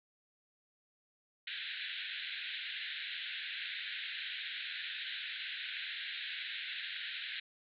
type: band-pass noise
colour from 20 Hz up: white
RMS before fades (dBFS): -42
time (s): 1.47-7.4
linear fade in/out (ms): 5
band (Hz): 1500 to 4000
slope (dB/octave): 96
effects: none